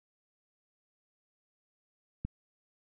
click, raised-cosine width 5 ms, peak -22 dBFS, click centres 2.25 s, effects none

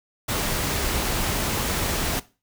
pink noise, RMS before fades -25 dBFS, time 0.28-2.2 s, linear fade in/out 10 ms, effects noise-tail reverb RT60 0.3 s tail -18 dB re dry

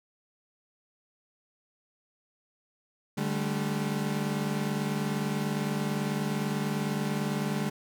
35% pulse chord, D suspended fourth, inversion none, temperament equal with one note detuned, 146.83 / 196 / 216 Hz, D3 / G3 / A3, 0 / 0 / -32 cents, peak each -31 dBFS, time 3.17-7.7 s, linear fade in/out 10 ms, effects none

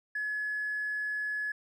triangle tone with tanh clipping, 1700 Hz, G#6, 40 cents sharp, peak -30 dBFS, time 0.15-1.52 s, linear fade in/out 5 ms, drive 1 dB, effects none

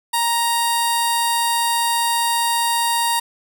15% pulse tone with notch filter, 935 Hz, A#5, 5 cents sharp, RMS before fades -19 dBFS, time 0.13-3.2 s, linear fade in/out 10 ms, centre 2300 Hz, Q 0.7, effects none

